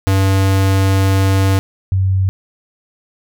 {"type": "tone pair in turn", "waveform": ["square", "sine"], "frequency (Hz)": [96.5, 95.06], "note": ["G2", "F#2"], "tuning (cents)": [-27, 47], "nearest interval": "unison", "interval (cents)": 26, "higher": "first", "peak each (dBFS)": -11, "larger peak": "neither", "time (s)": [[0.07, 1.59], [1.92, 2.29]], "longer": "first", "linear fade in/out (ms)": 0, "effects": []}